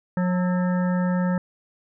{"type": "harmonic tone with a mistuned harmonic", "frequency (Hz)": 180.4, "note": "F#3", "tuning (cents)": -44, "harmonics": [1, 3, 5, 7, 9, 10], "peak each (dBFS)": [-20, -30, -34, -37, -39, -40], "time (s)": [0.17, 1.38], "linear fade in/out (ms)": 2, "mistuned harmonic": 7, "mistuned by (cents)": 64, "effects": []}